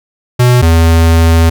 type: tone pair in turn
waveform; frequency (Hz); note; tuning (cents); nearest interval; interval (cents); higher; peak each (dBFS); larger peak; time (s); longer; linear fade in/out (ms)
square; 123.47 / 82.41; B2 / E2; 0 / 0; perfect fifth; 700; first; -5; neither; 0.39-0.62 / 0.62-1.5; second; 10
effects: none